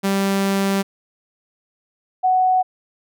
sawtooth / sine tone pair in turn, 196 / 742.8 Hz, G3 / F#5, 0 / +7 cents, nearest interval octave + major seventh, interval 2307 cents, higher second, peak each -13 dBFS, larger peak neither, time 0.03-0.83 / 2.23-2.63 s, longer first, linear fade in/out 20 ms, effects none

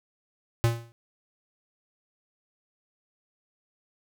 square tone with exponential decay, 116.5 Hz, A#2, 1 cent flat, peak -17 dBFS, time 0.64-0.92 s, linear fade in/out 0 ms, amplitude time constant 60 ms, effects none

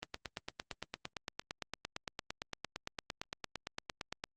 click train, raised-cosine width 0.2 ms, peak -21 dBFS, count 38, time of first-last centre 0.03-4.239 s, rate 8.79 Hz, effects Opus 32 kbps

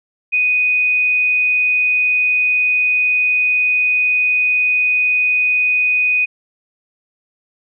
sine tone, 2489 Hz, D#7, in tune, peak -12 dBFS, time 0.32-6.26 s, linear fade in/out 20 ms, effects none

